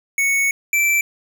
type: tone pair in turn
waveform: square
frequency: 2217 / 2334 Hz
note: C#7 / D7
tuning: 0 / -11 cents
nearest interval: minor second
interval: 89 cents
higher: second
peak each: -16 / -15 dBFS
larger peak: second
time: 0.18-0.51 / 0.73-1.01 s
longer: first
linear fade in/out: 2 ms
effects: none